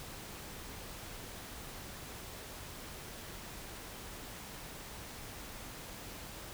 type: silence
effects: pink hiss -47 dBFS RMS until 6.53 s